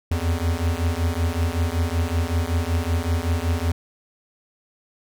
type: beating tone pair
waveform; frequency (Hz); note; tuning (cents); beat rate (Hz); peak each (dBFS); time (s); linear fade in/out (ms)
square; 81.4 / 86.7; E2 / F2; -21 / -12; 5.3; -24; 0.11-3.72; 5
effects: none